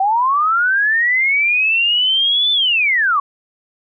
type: linear two-way sweep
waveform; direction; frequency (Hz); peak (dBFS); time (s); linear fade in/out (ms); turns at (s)
sine; up then down; 751 to 3539 to 1081; -12; 0-3.2; 5; 2.52
effects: none